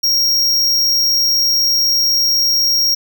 square tone, 5588 Hz, F8, in tune, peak -12 dBFS, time 0.03-2.95 s, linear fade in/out 10 ms, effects none

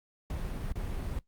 brown noise with dropouts, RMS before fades -35 dBFS, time 0.3-1.19 s, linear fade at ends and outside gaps 2 ms, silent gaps 0.723-0.755 s, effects noise-tail reverb RT60 0.1 s tail -17 dB re dry + Opus 48 kbps

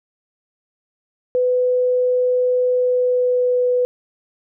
sine tone with pitch glide, 500 to 496 Hz, B4 to B4, +21 to +7 cents, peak -14 dBFS, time 1.35-3.85 s, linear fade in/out 0 ms, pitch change -14 cents, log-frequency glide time 2.72-3.67 s, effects none

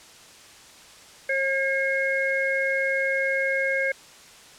harmonic tone, 540 Hz, C#5, 45 cents flat, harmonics 1 / 3 / 4, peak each -26 / -26 / -26 dBFS, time 1.29-3.92 s, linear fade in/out 5 ms, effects white hiss -48 dBFS RMS until 4.58 s + low-pass 8000 Hz 12 dB/octave

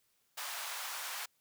pink high-pass noise, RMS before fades -41 dBFS, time 0.37-1.26 s, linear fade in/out 10 ms, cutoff 790 Hz, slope 24 dB/octave, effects white hiss -75 dBFS RMS until 1.4 s

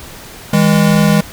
square tone pair together, 161.16 / 204.7 Hz, E3 / G#3, -39 / -25 cents, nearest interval major third, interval 414 cents, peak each -12 / -11 dBFS, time 0.53-1.21 s, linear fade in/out 5 ms, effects pink hiss -33 dBFS RMS until 1.32 s

